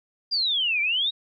sine exponential two-way sweep, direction down then up, 4898 to 2300 to 3865 Hz, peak -21 dBFS, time 0.31-1.11 s, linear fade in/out 20 ms, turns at 0.81 s, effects none

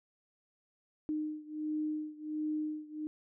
sine beating tone pair, 305.6 / 307 Hz, D#4 / D#4, -31 / -23 cents, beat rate 1.4 Hz, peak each -36 / -38 dBFS, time 1.09-3.07 s, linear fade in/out 0 ms, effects none

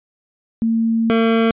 sine / 25% pulse tone pair in turn, 226.7 / 226.7 Hz, A#3 / A#3, -48 / -48 cents, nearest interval unison, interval 0 cents, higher neither, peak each -14 / -9 dBFS, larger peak second, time 0.62-1.1 / 1.1-1.51 s, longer first, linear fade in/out 0 ms, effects resampled to 8000 Hz

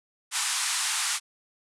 white band-pass noise, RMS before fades -28 dBFS, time 0.31-1.2 s, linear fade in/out 50 ms, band 830 to 10000 Hz, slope 48 dB/octave, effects none

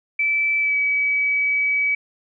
sine tone with pitch glide, 2317 to 2281 Hz, D7 to C#7, -24 to +49 cents, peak -17 dBFS, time 0.19-1.95 s, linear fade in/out 5 ms, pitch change -27 cents, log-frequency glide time 0.59-0.76 s, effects none

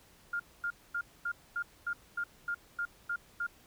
sine tone bursts, 1408 Hz, F6, 14 cents sharp, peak -31 dBFS, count 11, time 0.33-3.467 s, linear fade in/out 5 ms, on 67 ms, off 240 ms, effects pink hiss -61 dBFS RMS until 3.66 s

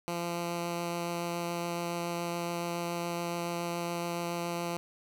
10% pulse tone with vibrato, 171.8 Hz, F3, 28 cents flat, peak -24 dBFS, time 0.08-4.77 s, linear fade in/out 0 ms, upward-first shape triangle, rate 7.1 Hz, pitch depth 9 cents each way, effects none

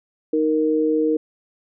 sine tone pair together, 311.1 / 466.1 Hz, D#4 / A#4, 0 / 0 cents, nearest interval perfect fifth, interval 700 cents, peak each -19 dBFS, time 0.33-1.17 s, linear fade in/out 5 ms, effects none

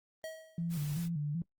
square tone with exponential decay, 639 Hz, D#5, 46 cents sharp, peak -38 dBFS, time 0.24-0.75 s, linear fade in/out 0 ms, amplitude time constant 110 ms
sine tone with vibrato, 157.9 Hz, D#3, 26 cents sharp, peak -32 dBFS, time 0.58-1.42 s, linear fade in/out 2 ms, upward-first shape square, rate 2.6 Hz, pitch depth 120 cents each way
white noise, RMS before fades -49 dBFS, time 0.69-1.09 s, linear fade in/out 50 ms
effects noise-tail reverb RT60 0.1 s tail -26 dB re dry + Opus 24 kbps

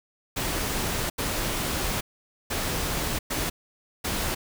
pink noise bursts at uneven times, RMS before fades -28 dBFS, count 5, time 0.36-1.1 / 1.18-2.01 / 2.5-3.19 / 3.3-3.5 / 4.04-4.35 s, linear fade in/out 10 ms, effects none

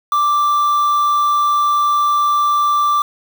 triangle tone with quantisation, 1174.7 Hz, D6, in tune, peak -10 dBFS, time 0.12-3.02 s, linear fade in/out 2 ms, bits 5, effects none

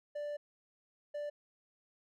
triangle tone bursts at uneven times, 587.3 Hz, D5, in tune, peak -35 dBFS, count 2, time 0.15-0.37 / 1.14-1.3 s, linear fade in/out 10 ms, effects none

